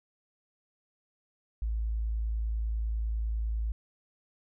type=tone; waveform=sine; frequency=55 Hz; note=A1; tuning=in tune; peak=-28 dBFS; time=1.62-3.72 s; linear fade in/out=0 ms; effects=none